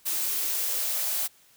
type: noise with high-pass filter sweep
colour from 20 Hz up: blue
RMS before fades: -28 dBFS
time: 0.05-1.28 s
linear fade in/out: 20 ms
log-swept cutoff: 290 to 680 Hz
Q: 3.2
effects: white hiss -59 dBFS RMS until 1.56 s